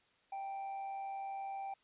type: tone with amplitude modulation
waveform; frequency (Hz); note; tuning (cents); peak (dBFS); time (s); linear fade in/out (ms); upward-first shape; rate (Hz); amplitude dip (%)
triangle; 784; G5; 0; -36; 0.32-1.74; 5; sine; 140; 35
effects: white hiss -71 dBFS RMS until 1.83 s + resampled to 8000 Hz